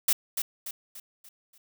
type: noise with echo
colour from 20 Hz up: blue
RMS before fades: -22 dBFS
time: 0.08-0.13 s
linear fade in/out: 5 ms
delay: 290 ms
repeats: 5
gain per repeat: -7 dB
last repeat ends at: 1.58 s
effects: none